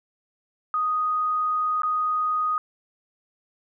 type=tone with dropouts; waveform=sine; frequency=1244.5 Hz; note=D#6; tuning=in tune; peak=-21 dBFS; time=0.74-2.58 s; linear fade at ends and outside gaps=1 ms; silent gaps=1.82-1.833 s; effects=none